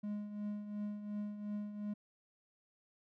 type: tone with tremolo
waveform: triangle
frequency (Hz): 207.7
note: G#3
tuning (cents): 0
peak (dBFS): -34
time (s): 0.03-1.94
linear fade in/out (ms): 10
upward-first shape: triangle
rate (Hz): 2.8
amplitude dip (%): 65
effects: none